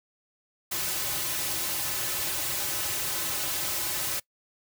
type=noise with comb filter; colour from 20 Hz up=white; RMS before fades=-30 dBFS; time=0.71-4.2 s; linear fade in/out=10 ms; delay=4.3 ms; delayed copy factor=-0.9; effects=noise-tail reverb RT60 0.1 s tail -23 dB re dry